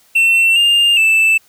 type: tone with pitch steps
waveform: triangle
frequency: 2699 / 2807 / 2642 Hz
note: E7 / F7 / E7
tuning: +40 / +8 / +3 cents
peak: -7 dBFS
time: 0.15-1.38 s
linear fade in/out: 10 ms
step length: 410 ms
effects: white hiss -52 dBFS RMS until 1.48 s